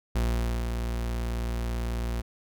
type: tone with ADSR envelope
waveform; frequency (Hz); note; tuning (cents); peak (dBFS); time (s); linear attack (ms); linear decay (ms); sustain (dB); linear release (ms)
40% pulse; 58.3; A#1; +1; -22; 0.15-2.22; 8; 490; -5; 17
effects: none